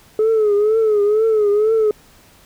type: tone with vibrato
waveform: sine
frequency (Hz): 427.4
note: G#4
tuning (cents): +50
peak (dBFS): -10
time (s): 0.19-1.91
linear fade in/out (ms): 2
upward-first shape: triangle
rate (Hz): 2.1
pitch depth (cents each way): 99
effects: tanh soft clip ceiling -10 dBFS + pink hiss -49 dBFS RMS until 2.45 s